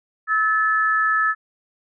sine tone pair together, 1300 / 1735.3 Hz, E6 / A6, -24 / -24 cents, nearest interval perfect fourth, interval 500 cents, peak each -19 dBFS, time 0.27-1.35 s, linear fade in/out 50 ms, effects none

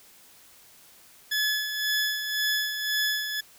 20% pulse tone with tremolo, 1712 Hz, A6, 48 cents flat, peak -18 dBFS, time 1.31-3.41 s, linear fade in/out 10 ms, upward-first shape sine, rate 1.9 Hz, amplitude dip 55%, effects white hiss -54 dBFS RMS until 3.58 s

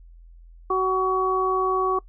harmonic tone, 375 Hz, F#4, 23 cents sharp, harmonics 1 / 2 / 3, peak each -23 / -29 / -22 dBFS, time 0.7-1.99 s, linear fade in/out 5 ms, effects noise-tail reverb RT60 0.1 s tail -22 dB re dry + added 42 Hz sine -44 dBFS peak until 2.08 s

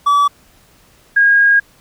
triangle / sine tone pair in turn, 1148 / 1631.4 Hz, D6 / G#6, -40 / -31 cents, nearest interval tritone, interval 609 cents, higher second, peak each -7 dBFS, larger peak neither, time 0.06-0.28 / 1.16-1.6 s, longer second, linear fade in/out 10 ms, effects pink hiss -50 dBFS RMS until 1.8 s

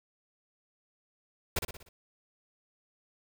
pink noise with echo, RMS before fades -29 dBFS, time 1.56-1.59 s, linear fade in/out 5 ms, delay 60 ms, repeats 5, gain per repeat -6 dB, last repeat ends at 1.89 s, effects none

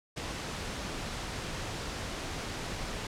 pink noise with ADSR envelope, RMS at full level -34 dBFS, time 0.16-3.07 s, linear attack 19 ms, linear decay 5 ms, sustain -3 dB, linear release 4 ms, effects low-pass 7000 Hz 12 dB/octave

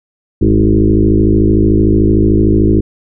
sine tone with frequency modulation, 201.9 Hz, G#3, 49 cents flat, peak -6 dBFS, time 0.41-2.81 s, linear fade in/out 10 ms, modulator 53.4 Hz, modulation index 3.4, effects none

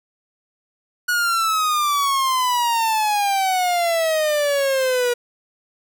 45% pulse exponential sweep, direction down, 1463 to 480.1 Hz, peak -17 dBFS, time 1.08-5.14 s, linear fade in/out 10 ms, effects none

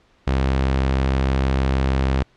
sawtooth tone, 66.4 Hz, C2, 26 cents sharp, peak -13 dBFS, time 0.27-2.23 s, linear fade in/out 5 ms, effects pink hiss -58 dBFS RMS until 2.36 s + low-pass 4000 Hz 12 dB/octave

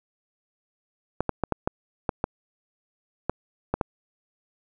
clicks, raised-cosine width 1 ms, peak -9 dBFS, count 10, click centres 1.206 / 1.293 / 1.437 / 1.523 / 1.675 / 2.092 / 2.241 / 3.296 / 3.74 / 3.812 s, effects none

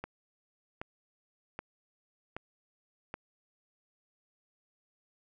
click train, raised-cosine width 0.5 ms, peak -23 dBFS, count 5, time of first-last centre 0.04-3.141 s, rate 1.29 Hz, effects none

